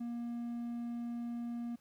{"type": "tone", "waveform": "triangle", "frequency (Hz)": 236.8, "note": "A#3", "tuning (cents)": 27, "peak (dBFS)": -35, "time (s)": [0, 1.76], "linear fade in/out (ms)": 10, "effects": ["pink hiss -71 dBFS RMS until 1.8 s"]}